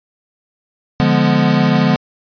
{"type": "chord", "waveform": "square", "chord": "D diminished seventh", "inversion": "none", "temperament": "equal", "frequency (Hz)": [146.83, 174.61, 207.7, 246.9], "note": ["D3", "F3", "Ab3", "Cb4"], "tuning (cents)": [0, 0, 0, 0], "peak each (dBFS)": -17, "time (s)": [1, 1.96], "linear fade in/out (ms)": 0, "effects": ["resampled to 11025 Hz"]}